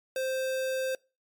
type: tone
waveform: square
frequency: 523.3 Hz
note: C5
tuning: in tune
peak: -29 dBFS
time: 0.16-0.95 s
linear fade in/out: 2 ms
effects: noise-tail reverb RT60 0.3 s tail -25 dB re dry + MP3 96 kbps